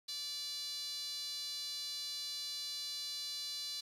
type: tone with high-pass filter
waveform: sawtooth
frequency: 580 Hz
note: D5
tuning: 22 cents flat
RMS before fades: -42 dBFS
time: 0.08-3.81 s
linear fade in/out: 10 ms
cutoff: 4200 Hz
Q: 6.3
effects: resampled to 32000 Hz + 10-bit